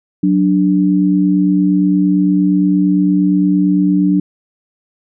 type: tone pair together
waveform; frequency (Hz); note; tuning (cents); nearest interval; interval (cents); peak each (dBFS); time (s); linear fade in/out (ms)
sine; 185 / 293.7; F#3 / D4; 0 / 0; minor sixth; 800; -12; 0.23-4.2; 5
effects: none